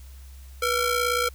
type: ring-modulated tone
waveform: sawtooth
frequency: 920 Hz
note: A#5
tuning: 23 cents flat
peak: -15 dBFS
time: 0.62-1.29 s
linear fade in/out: 5 ms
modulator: 431 Hz
effects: added 66 Hz sine -41 dBFS peak until 1.34 s + white hiss -55 dBFS RMS until 1.34 s